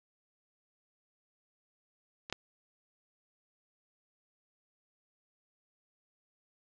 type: clicks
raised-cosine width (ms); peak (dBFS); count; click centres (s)
0.2; -24 / -15; 2; 2.299 / 2.326
effects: low-pass 6000 Hz 12 dB/octave